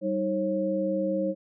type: tone cluster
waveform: sine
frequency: 193.8 / 314 / 541 Hz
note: G3 / D#4 / C#5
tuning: -20 / +16 / -42 cents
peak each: -30 / -30 / -27 dBFS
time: 0.01-1.35 s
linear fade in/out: 50 ms
effects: none